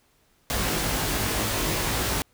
pink noise with comb filter, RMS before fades -26 dBFS, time 0.5-2.22 s, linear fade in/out 0 ms, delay 19 ms, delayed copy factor +0.9, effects pink hiss -64 dBFS RMS until 2.33 s

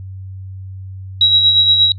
sine tone with tremolo, 3864 Hz, B7, 39 cents flat, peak -6 dBFS, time 1.21-1.92 s, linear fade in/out 2 ms, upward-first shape sine, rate 8.5 Hz, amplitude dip 45%, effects noise-tail reverb RT60 0.1 s tail -23 dB re dry + added 95 Hz sine -27 dBFS peak until 1.98 s

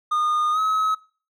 triangle tone with pitch glide, 1223 to 1280.8 Hz, D#6 to D#6, -30 to +50 cents, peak -17 dBFS, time 0.11-0.95 s, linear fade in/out 10 ms, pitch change +80 cents, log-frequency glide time 0.52-0.59 s, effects noise-tail reverb RT60 0.4 s tail -22 dB re dry

